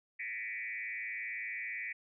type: tone with frequency modulation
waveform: sine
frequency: 2126 Hz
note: C7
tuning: 27 cents sharp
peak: -37 dBFS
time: 0.19-1.93 s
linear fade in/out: 10 ms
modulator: 115 Hz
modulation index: 2.5
effects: none